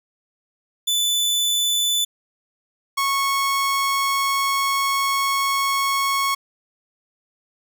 sawtooth tone pair in turn, 3496 / 1101.2 Hz, A7 / C#6, -12 / -12 cents, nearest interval octave + minor sixth, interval 2000 cents, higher first, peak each -15 dBFS, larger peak neither, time 0.87-2.05 / 2.97-6.35 s, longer second, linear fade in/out 10 ms, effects none

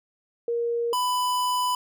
sine / square tone pair in turn, 470 / 995.9 Hz, A#4 / B5, +14 / +14 cents, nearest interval octave + minor second, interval 1300 cents, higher second, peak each -23 dBFS, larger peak neither, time 0.48-0.93 / 0.93-1.75 s, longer second, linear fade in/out 2 ms, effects none

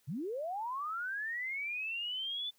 sine linear sweep, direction up, 113.2 to 3520 Hz, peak -35 dBFS, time 0.07-2.51 s, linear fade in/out 20 ms, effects white hiss -71 dBFS RMS until 2.58 s + high-pass 60 Hz 12 dB/octave

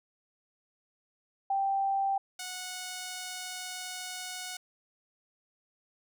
sine / 5% pulse tone pair in turn, 784 / 734.5 Hz, G5 / F#5, 0 / -13 cents, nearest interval minor second, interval 113 cents, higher first, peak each -26 dBFS, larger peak neither, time 1.5-2.18 / 2.39-4.57 s, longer second, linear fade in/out 5 ms, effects none

